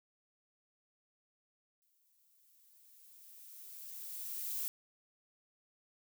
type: noise with exponential growth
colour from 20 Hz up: violet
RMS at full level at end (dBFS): -37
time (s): 1.82-4.68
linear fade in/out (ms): 0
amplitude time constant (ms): 620
effects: none